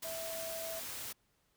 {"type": "tone in noise", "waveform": "sine", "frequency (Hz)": 655, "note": "E5", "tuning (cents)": -11, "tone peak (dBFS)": -41, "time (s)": [0.04, 0.8], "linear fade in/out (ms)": 10, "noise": "white", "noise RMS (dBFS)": -43, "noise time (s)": [0.02, 1.13], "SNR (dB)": -1, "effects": ["pink hiss -75 dBFS RMS until 1.56 s"]}